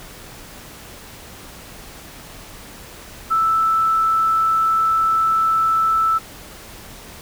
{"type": "tone", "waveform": "sine", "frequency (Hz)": 1318.5, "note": "E6", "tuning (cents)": 0, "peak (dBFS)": -14, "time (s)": [3.3, 6.19], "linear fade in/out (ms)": 20, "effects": ["pink hiss -39 dBFS RMS until 7.21 s"]}